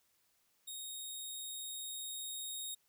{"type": "tone with level ramp", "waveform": "15% pulse", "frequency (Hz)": 3735, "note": "A#7", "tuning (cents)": 3, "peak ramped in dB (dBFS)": [-36, -33], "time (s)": [0.67, 2.75], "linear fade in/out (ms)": 10, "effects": ["white hiss -75 dBFS RMS until 2.88 s"]}